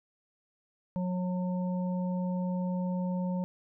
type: harmonic tone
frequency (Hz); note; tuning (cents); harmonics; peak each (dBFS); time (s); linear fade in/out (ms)
181.6; F#3; -32; 1 / 3 / 5; -29 / -39 / -43; 0.96-3.44; 0
effects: none